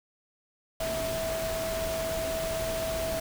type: tone in noise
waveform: sine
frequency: 652 Hz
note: E5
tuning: 19 cents flat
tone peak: -30 dBFS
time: 0.8-3.2 s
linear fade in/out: 5 ms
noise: pink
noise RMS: -35 dBFS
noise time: 0.8-3.2 s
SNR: +2 dB
effects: none